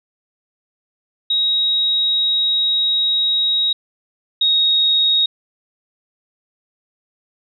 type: tone pair in turn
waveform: sine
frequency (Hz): 3800 / 3759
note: A#7 / A#7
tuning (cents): +33 / +14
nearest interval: unison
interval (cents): 19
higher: first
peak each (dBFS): -14 / -12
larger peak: second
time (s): 1.3-3.73 / 4.41-5.26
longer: first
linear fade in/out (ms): 5
effects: none